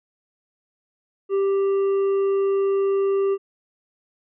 triangle tone with hard clipping, 392.8 Hz, G4, 4 cents sharp, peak -19 dBFS, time 1.29-3.38 s, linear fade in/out 50 ms, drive 7 dB, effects resampled to 8000 Hz

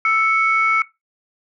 sine tone pair together, 1318.5 / 2217 Hz, E6 / C#7, 0 / 0 cents, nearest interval major sixth, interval 900 cents, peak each -16 dBFS, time 0.05-0.82 s, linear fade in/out 2 ms, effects noise-tail reverb RT60 0.2 s tail -19 dB re dry + tanh soft clip ceiling -6 dBFS

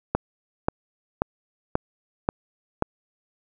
click train, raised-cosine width 1 ms, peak -6 dBFS, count 6, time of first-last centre 0.15-2.824 s, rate 1.87 Hz, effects none

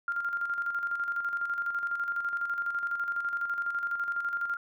sine tone with tremolo, 1396.9 Hz, F6, in tune, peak -27 dBFS, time 0.08-4.57 s, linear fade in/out 2 ms, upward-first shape square, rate 12 Hz, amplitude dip 50%, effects none

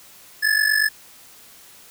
square ring-modulated tone, 1725 Hz, A6, 35 cents flat, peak -14 dBFS, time 0.42-0.89 s, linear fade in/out 20 ms, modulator 24.3 Hz, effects white hiss -47 dBFS RMS until 1.9 s

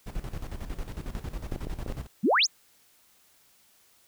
brown noise with tremolo, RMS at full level -33 dBFS, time 0.06-2.07 s, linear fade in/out 10 ms, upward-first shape square, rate 11 Hz, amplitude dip 70%
clicks, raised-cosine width 2 ms, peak -22 dBFS, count 5, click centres 1.522 / 1.561 / 1.67 / 1.863 / 1.9 s
sine exponential sweep, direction up, 171 to 7480 Hz, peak -19 dBFS, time 2.23-2.47 s, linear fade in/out 20 ms
effects white hiss -62 dBFS RMS until 4.07 s

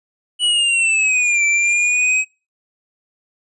square linear two-way sweep, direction down then up, 2960 to 2329 to 2544 Hz, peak -14 dBFS, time 0.39-2.25 s, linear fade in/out 50 ms, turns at 1.45 s, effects noise-tail reverb RT60 0.3 s tail -25 dB re dry + resampled to 24000 Hz

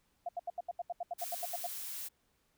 sine tone bursts, 698.5 Hz, F5, in tune, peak -34 dBFS, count 14, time 0.26-1.667 s, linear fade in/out 5 ms, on 29 ms, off 77 ms
blue noise, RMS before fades -42 dBFS, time 1.18-2.09 s, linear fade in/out 20 ms
effects pink hiss -75 dBFS RMS until 2.57 s

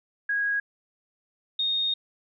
sine tone pair in turn, 1648 / 3700 Hz, G#6 / A#7, -14 / -14 cents, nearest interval octave + major second, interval 1400 cents, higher second, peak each -23 dBFS, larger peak neither, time 0.29-0.6 / 1.59-1.94 s, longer second, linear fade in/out 5 ms, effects none

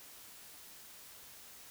silence, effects white hiss -54 dBFS RMS until 1.7 s

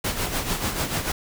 pink noise with tremolo, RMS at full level -24 dBFS, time 0.04-1.12 s, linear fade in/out 5 ms, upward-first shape sine, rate 6.8 Hz, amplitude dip 60%, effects none

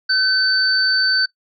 sine tone pair together, 1527 / 4552 Hz, G6 / C#8, -46 / +45 cents, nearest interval octave + perfect fifth, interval 1891 cents, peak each -17 dBFS, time 0.09-1.26 s, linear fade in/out 10 ms, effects noise-tail reverb RT60 0.1 s tail -19 dB re dry

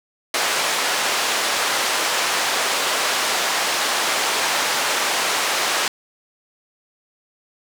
pink band-pass noise, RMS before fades -21 dBFS, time 0.34-5.88 s, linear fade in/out 2 ms, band 670 to 8100 Hz, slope 12 dB/octave, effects none

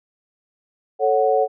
sine chord, F# minor, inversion first, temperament equal, 440 / 554.4 / 740 Hz, A4 / C#5 / F#5, 0 / 0 / 0 cents, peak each -19 dBFS, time 0.99-1.48 s, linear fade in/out 50 ms, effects none

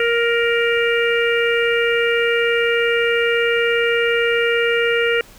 harmonic tone, 468.3 Hz, A#4, 8 cents sharp, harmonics 1 / 3 / 4 / 5 / 6, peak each -17 / -22 / -23 / -24 / -25 dBFS, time 0-5.21 s, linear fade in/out 2 ms, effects pink hiss -45 dBFS RMS until 5.38 s

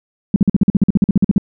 sine tone bursts, 197.7 Hz, G3, 15 cents sharp, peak -6 dBFS, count 16, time 0.34-1.381 s, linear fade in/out 2 ms, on 21 ms, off 47 ms, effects none

